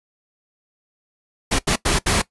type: noise bursts at uneven times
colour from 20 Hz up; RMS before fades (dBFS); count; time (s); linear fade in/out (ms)
pink; -18; 4; 1.51-1.59 / 1.67-1.76 / 1.85-1.99 / 2.06-2.22; 10
effects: noise-tail reverb RT60 0.1 s tail -18 dB re dry + resampled to 24000 Hz